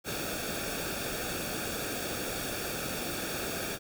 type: noise with comb filter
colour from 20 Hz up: pink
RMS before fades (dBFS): -35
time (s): 0.04-3.79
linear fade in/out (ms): 50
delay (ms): 0.99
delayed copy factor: -0.7
effects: none